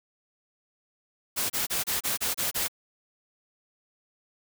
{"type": "noise bursts", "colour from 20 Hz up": "white", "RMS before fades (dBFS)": -28, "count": 8, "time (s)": [1.36, 2.683], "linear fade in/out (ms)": 20, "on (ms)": 140, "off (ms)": 29, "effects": []}